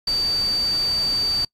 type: tone in noise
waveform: sine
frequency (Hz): 4621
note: D8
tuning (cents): -29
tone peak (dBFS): -19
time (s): 0.07-1.45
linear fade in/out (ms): 5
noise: pink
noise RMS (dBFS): -34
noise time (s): 0.07-1.45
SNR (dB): +12
effects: noise-tail reverb RT60 0.1 s tail -24 dB re dry + resampled to 32000 Hz